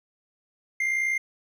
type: tone with amplitude modulation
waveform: triangle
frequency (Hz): 2100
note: C7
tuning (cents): +6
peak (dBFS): -19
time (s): 0.8-1.18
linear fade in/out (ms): 5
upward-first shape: sine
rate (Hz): 60.4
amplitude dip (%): 50
effects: none